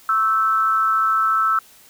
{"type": "tone with amplitude modulation", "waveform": "sine", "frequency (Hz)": 1318.5, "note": "E6", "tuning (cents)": 0, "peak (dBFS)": -12, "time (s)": [0.09, 1.59], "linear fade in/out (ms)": 2, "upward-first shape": "sine", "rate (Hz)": 214, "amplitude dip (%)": 65, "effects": ["white hiss -49 dBFS RMS until 1.89 s"]}